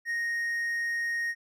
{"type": "tone", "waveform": "triangle", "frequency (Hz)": 1864.7, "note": "A#6", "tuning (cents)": 0, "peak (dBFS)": -26, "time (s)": [0.05, 1.35], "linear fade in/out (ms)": 50, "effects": []}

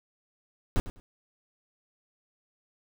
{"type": "noise with echo", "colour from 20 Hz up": "brown", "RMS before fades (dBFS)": -23, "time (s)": [0.76, 0.8], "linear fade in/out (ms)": 0, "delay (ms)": 100, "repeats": 2, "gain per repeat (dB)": -14, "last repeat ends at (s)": 1, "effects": []}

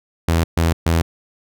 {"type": "tone bursts", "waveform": "sawtooth", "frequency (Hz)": 82.9, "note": "E2", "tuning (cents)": 10, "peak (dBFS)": -10, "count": 3, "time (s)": [0.28, 1.02], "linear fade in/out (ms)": 5, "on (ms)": 160, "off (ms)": 130, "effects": []}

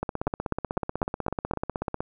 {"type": "two click trains", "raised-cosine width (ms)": 1, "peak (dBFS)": [-14, -11], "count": [33, 6], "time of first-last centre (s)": [[0.03, 2.005], [0.27, 1.536]], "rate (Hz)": [16.2, 3.95], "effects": []}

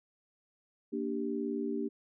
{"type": "chord", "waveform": "sine", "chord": "G minor", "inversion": "first", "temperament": "equal", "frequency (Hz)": [233.1, 293.7, 392], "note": ["Bb3", "D4", "G4"], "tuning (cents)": [0, 0, 0], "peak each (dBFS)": [-36, -36, -36], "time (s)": [0.92, 1.89], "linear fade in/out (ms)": 20, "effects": []}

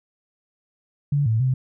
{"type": "tone with pitch steps", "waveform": "sine", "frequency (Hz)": [143.5, 111.3, 129.6], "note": ["D3", "A2", "C3"], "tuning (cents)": [-40, 20, -16], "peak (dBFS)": -17, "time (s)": [1.12, 1.54], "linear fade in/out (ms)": 5, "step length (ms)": 140, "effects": []}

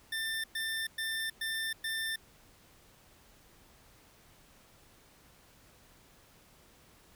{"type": "tone bursts", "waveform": "25% pulse", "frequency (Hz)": 1788, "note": "A6", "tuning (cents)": 27, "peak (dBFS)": -29, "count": 5, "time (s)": [0.12, 2.16], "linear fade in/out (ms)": 5, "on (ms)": 320, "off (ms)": 110, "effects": ["pink hiss -61 dBFS RMS until 7.15 s"]}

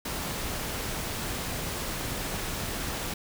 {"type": "noise", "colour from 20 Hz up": "pink", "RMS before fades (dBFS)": -33, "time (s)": [0.05, 3.14], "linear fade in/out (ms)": 5, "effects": []}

